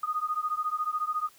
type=beating tone pair; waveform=sine; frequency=1231 / 1245 Hz; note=D#6 / D#6; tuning=-19 / +1 cents; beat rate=14 Hz; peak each=-30 / -31 dBFS; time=0.03-1.29 s; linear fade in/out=5 ms; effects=white hiss -58 dBFS RMS until 1.38 s